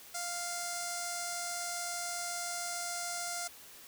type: tone with notch filter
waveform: 5% pulse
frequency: 698.5 Hz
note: F5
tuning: in tune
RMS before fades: -38 dBFS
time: 0.14-3.48 s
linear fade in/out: 10 ms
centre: 3000 Hz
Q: 0.79
effects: white hiss -53 dBFS RMS until 3.87 s